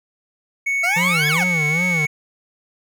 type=tone; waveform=triangle; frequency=2217 Hz; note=C#7; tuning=in tune; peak=-16 dBFS; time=0.66-2.07 s; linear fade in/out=10 ms
type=exponential two-way sweep; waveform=20% pulse; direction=up then down; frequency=661 to 1734 to 676 Hz; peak=-16 dBFS; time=0.83-1.44 s; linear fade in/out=10 ms; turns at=1.28 s
type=tone with vibrato; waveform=square; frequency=164.81 Hz; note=E3; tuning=in tune; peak=-22 dBFS; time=0.96-2.06 s; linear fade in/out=10 ms; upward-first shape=sine; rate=2.5 Hz; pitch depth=170 cents each way
effects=none